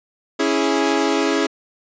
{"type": "chord", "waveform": "sawtooth", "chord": "C# minor", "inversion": "none", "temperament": "equal with one note detuned", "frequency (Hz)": [277.2, 328.3, 415.3], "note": ["C#4", "E4", "G#4"], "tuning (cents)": [0, -7, 0], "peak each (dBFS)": -17, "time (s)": [0.39, 1.47], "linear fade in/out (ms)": 10, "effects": ["resampled to 16000 Hz"]}